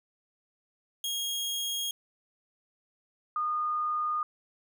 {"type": "tone pair in turn", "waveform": ["sawtooth", "sine"], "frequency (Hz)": [3268, 1224.1], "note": ["G#7", "D#6"], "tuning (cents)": [-29, -29], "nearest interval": "octave + perfect fourth", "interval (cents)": 1700, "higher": "first", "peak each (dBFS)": -27, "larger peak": "neither", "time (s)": [[1.04, 1.91], [3.36, 4.23]], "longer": "neither", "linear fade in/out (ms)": 2, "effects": []}